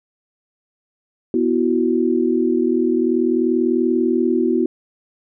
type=chord; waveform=sine; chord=B suspended fourth; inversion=none; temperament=equal; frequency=246.9 / 329.6 / 370 Hz; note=B3 / E4 / F#4; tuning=0 / 0 / 0 cents; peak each=-19 dBFS; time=1.34-4.66 s; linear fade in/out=2 ms; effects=none